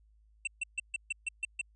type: tone bursts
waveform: square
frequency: 2694 Hz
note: E7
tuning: 37 cents sharp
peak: -31 dBFS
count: 8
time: 0.45-1.614 s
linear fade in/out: 5 ms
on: 23 ms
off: 140 ms
effects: added 53 Hz sine -61 dBFS peak until 1.75 s + resampled to 22050 Hz